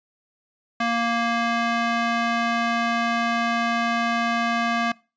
square tone with band-pass filter, 233.1 Hz, A#3, in tune, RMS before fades -23 dBFS, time 0.8-4.92 s, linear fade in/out 5 ms, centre 1500 Hz, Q 0.78, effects noise-tail reverb RT60 0.3 s tail -22 dB re dry + resampled to 16000 Hz

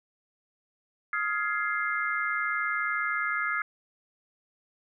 sine chord, F minor seventh, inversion third, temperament just, 1257.2 / 1396.9 / 1676.3 / 2095 Hz, Eb6 / F6 / Ab6 / C7, +18 / 0 / +16 / +2 cents, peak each -32 dBFS, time 1.13-3.62 s, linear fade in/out 2 ms, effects none

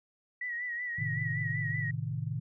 sine tone with vibrato, 1933 Hz, B6, 38 cents flat, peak -33 dBFS, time 0.41-1.91 s, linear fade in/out 5 ms, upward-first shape sine, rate 5.3 Hz, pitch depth 54 cents each way
sine chord, A diminished, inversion none, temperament equal, 110 / 130.81 / 155.56 Hz, A2 / C3 / Eb3, 0 / 0 / 0 cents, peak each -36 dBFS, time 0.98-2.4 s, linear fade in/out 10 ms
effects none

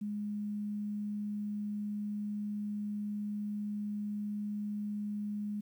sine tone, 207.7 Hz, G#3, in tune, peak -34 dBFS, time 0.01-5.61 s, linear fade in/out 10 ms, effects 11-bit

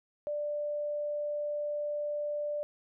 sine tone, 590 Hz, D5, 8 cents sharp, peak -31 dBFS, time 0.27-2.63 s, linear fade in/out 0 ms, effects none

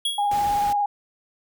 square tone with exponential decay, 3322 Hz, G#7, in tune, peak -20 dBFS, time 0.05-0.43 s, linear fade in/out 5 ms, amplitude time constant 81 ms
sine tone with vibrato, 819 Hz, G#5, 24 cents flat, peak -19 dBFS, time 0.18-0.86 s, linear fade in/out 5 ms, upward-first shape sine, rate 18 Hz, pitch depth 24 cents each way
pink noise, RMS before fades -35 dBFS, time 0.31-0.73 s, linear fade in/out 5 ms
effects none

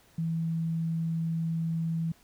sine tone, 164 Hz, E3, 9 cents flat, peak -27 dBFS, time 0.18-2.12 s, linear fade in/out 5 ms, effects pink hiss -61 dBFS RMS until 2.23 s

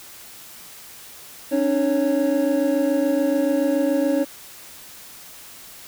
triangle tone cluster, 274.7 / 301.7 / 554 Hz, C#4 / D4 / C#5, -16 / +47 / -1 cents, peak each -20 dBFS, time 1.51-4.25 s, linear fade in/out 20 ms, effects white hiss -42 dBFS RMS until 5.87 s

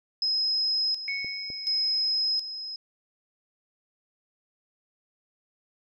sine tone with tremolo, 5110 Hz, D#8, 45 cents sharp, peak -23 dBFS, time 0.22-2.76 s, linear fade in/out 2 ms, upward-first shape square, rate 0.69 Hz, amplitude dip 70%
sine tone with exponential decay, 2217 Hz, C#7, in tune, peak -27 dBFS, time 1.08-2.28 s, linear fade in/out 1 ms, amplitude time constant 260 ms
clicks, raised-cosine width 2 ms, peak -31 dBFS, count 2, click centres 1.246 / 1.502 s
effects none

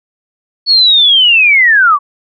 sine linear sweep, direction down, 4435 to 1096 Hz, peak -4 dBFS, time 0.66-1.99 s, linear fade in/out 50 ms, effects none

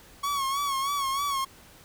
45% pulse tone with vibrato, 1108.7 Hz, C#6, in tune, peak -26 dBFS, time 0.23-1.45 s, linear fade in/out 10 ms, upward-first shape sine, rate 3.2 Hz, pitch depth 63 cents each way, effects pink hiss -52 dBFS RMS until 1.84 s

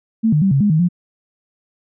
sine tone with pitch steps, 223.3 / 151 / 193.8 / 137.5 / 206.5 / 156.7 / 175.8 Hz, A3 / D3 / G3 / C#3 / G#3 / D#3 / F3, +26 / +48 / -20 / -14 / -10 / +13 / +12 cents, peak -11 dBFS, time 0.23-0.888 s, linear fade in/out 20 ms, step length 94 ms, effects none

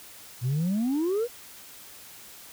sine exponential sweep, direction up, 116.8 to 498.9 Hz, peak -21 dBFS, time 0.41-1.28 s, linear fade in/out 50 ms, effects tanh soft clip ceiling -22 dBFS + white hiss -47 dBFS RMS until 2.52 s

